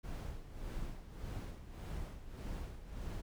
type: noise with tremolo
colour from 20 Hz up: brown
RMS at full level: -41 dBFS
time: 0.03-3.22 s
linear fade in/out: 20 ms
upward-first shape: sine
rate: 1.7 Hz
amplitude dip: 70%
effects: none